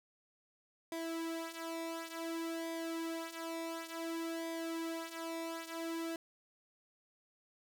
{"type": "tone with flanger", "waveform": "sawtooth", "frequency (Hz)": 329.6, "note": "E4", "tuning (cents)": 0, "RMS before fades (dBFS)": -41, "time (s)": [0.92, 6.16], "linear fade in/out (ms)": 2, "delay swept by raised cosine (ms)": [0.71, 3.71], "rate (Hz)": 0.56, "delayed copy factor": -0.7, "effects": []}